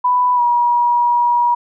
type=tone with pitch glide; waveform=sine; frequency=992 to 959.9 Hz; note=B5 to B5; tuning=+7 to -50 cents; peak=-11 dBFS; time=0.04-1.55 s; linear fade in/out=10 ms; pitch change=-57 cents; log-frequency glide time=0.35-0.41 s; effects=none